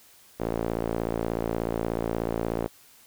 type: tone with band-pass filter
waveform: sawtooth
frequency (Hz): 56.6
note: A1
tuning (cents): +50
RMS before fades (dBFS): -29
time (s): 0.39-2.68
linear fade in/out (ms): 20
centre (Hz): 470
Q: 1.2
effects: white hiss -55 dBFS RMS until 3.06 s